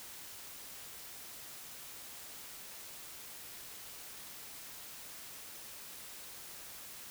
silence, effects white hiss -49 dBFS RMS until 7.1 s

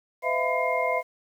sine tone cluster, 507 / 643 / 684 / 1008 / 2127 Hz, B4 / E5 / F5 / B5 / C7, +45 / -43 / -36 / +35 / +28 cents, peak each -29 dBFS, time 0.22-1.03 s, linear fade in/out 50 ms, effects 9-bit

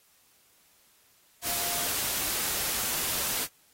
sine tone in noise, 698.5 Hz, F5, in tune, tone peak -40 dBFS, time 1.42-1.89 s, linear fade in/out 50 ms, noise white, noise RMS -30 dBFS, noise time 1.42-3.48 s, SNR -13 dB, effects white hiss -63 dBFS RMS until 3.73 s + AAC 48 kbps

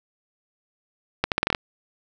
accelerating click train, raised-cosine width 0.3 ms, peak -4 dBFS, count 8, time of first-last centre 1.24-1.548 s, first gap 78 ms, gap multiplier 0.8, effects none

